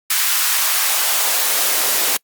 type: noise with high-pass filter sweep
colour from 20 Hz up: white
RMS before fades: -17 dBFS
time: 0.1-2.17 s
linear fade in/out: 5 ms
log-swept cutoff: 1400 to 340 Hz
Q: 1.1
effects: noise-tail reverb RT60 0.1 s tail -26 dB re dry + Opus 48 kbps